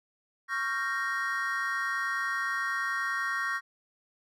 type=chord; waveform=triangle; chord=G half-diminished seventh; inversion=second; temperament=equal with one note detuned; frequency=1108.7 / 1378.5 / 1568 / 1864.7 Hz; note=Db6 / F6 / G6 / Bb6; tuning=0 / -23 / 0 / 0 cents; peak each=-33 / -34 / -34 / -30 dBFS; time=0.48-3.61 s; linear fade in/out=50 ms; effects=none